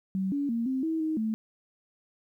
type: tone with pitch steps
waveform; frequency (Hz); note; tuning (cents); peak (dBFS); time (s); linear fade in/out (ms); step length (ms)
sine; 190.7 / 283.9 / 231.6 / 262.4 / 322.1 / 314.6 / 219.7; G3 / C#4 / A#3 / C4 / E4 / D#4 / A3; -47 / +41 / -11 / +5 / -40 / +19 / -2; -26; 0.15-1.34; 0; 170
effects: 11-bit